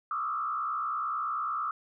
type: tone with frequency modulation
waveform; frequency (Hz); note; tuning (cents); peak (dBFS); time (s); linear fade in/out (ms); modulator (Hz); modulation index
sine; 1244.5; D#6; 0; -29; 0.11-1.71; 2; 64.5; 1.4
effects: none